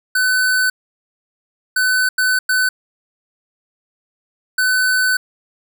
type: tone bursts at uneven times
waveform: square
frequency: 1509 Hz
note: F#6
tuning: 34 cents sharp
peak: -14 dBFS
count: 5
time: 0.15-0.7 / 1.76-2.09 / 2.18-2.39 / 2.49-2.69 / 4.58-5.17 s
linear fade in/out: 5 ms
effects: none